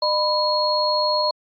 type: tone cluster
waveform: sine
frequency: 606 / 994 / 4300 Hz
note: D#5 / B5 / C8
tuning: -46 / +11 / +47 cents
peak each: -22 dBFS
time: 0.02-1.31 s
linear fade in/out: 5 ms
effects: AAC 48 kbps